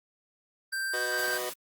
square tone, 1570 Hz, G6, 2 cents sharp, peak -30 dBFS, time 0.72-1.38 s, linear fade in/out 10 ms
sawtooth chord, B major, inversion second, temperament just, 370.4 / 493.9 / 617.4 Hz, F#4 / B4 / D#5, +2 / 0 / -14 cents, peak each -33 dBFS, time 0.93-1.5 s, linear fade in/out 10 ms
white high-pass noise, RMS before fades -39 dBFS, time 1.17-1.54 s, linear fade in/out 20 ms, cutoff 140 Hz, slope 96 dB/octave
effects Opus 24 kbps

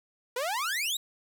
sawtooth exponential sweep, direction up, 468.5 to 3951 Hz, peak -25 dBFS, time 0.36-0.97 s, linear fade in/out 5 ms, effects none

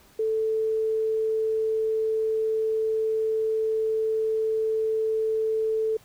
sine tone, 440 Hz, A4, in tune, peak -22 dBFS, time 0.19-5.97 s, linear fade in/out 5 ms, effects pink hiss -56 dBFS RMS until 6.04 s

